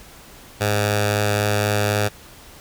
10% pulse tone with notch filter, 103.83 Hz, G#2, in tune, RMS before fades -20 dBFS, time 0.6-2.09 s, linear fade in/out 20 ms, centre 260 Hz, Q 0.83, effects pink hiss -44 dBFS RMS until 2.6 s

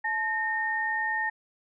sine tone pair together, 866 / 1835 Hz, A5 / A#6, -28 / -28 cents, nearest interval octave + minor second, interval 1300 cents, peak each -31 / -27 dBFS, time 0.04-1.3 s, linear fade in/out 10 ms, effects none

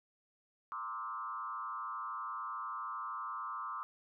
sine tone with frequency modulation, 1165 Hz, D6, 14 cents flat, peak -38 dBFS, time 0.72-3.83 s, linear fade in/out 0 ms, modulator 113 Hz, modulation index 1.4, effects none

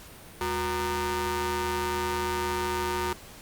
sawtooth ring-modulated tone, 282.9 Hz, C#4, 35 cents sharp, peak -20 dBFS, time 0.41-3.13 s, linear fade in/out 2 ms, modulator 646 Hz, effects pink hiss -47 dBFS RMS until 3.41 s + Opus 48 kbps

